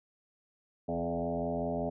sine tone with frequency modulation, 423.6 Hz, G#4, 34 cents sharp, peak -30 dBFS, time 0.88-1.9 s, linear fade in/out 10 ms, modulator 85.2 Hz, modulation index 3.5, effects none

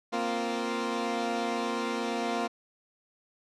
15% pulse chord, Bb suspended second, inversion none, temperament equal, 233.1 / 261.6 / 349.2 Hz, Bb3 / C4 / F4, 0 / 0 / 0 cents, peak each -25 / -29 / -28 dBFS, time 0.12-2.48 s, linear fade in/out 20 ms, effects low-pass 6000 Hz 12 dB/octave

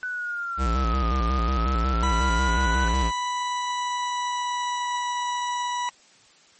sine linear two-way sweep, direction down then up, 1500 to 1200 to 1500 Hz, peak -27 dBFS, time 0.03-2.88 s, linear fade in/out 0 ms, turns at 1.21 s
square tone with vibrato, 61.3 Hz, B1, 12 cents flat, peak -22 dBFS, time 0.57-3.12 s, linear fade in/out 50 ms, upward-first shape square, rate 5.5 Hz, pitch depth 130 cents each way
40% pulse tone with pitch glide, 987.8 to 978.1 Hz, B5 to B5, 0 to -17 cents, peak -24 dBFS, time 2.03-5.89 s, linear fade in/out 0 ms, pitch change -17 cents, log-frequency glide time 3.28-5.05 s
effects white hiss -55 dBFS RMS until 6.59 s + MP3 32 kbps

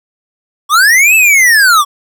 square linear two-way sweep, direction up then down, 1103 to 2656 to 1103 Hz, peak -5 dBFS, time 0.69-1.85 s, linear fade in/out 50 ms, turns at 1.15 s, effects none

